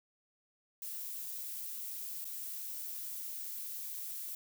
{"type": "noise with dropouts", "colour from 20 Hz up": "violet", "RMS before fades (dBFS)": -42, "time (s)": [0.82, 4.35], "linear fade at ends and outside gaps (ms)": 2, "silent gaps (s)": [2.244, 2.252], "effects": []}